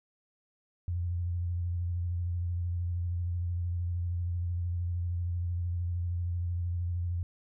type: tone with vibrato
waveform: sine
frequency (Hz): 87.31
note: F2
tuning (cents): 0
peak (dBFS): -29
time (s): 0.88-7.23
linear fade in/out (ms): 0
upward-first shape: sine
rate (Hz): 13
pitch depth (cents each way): 32
effects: none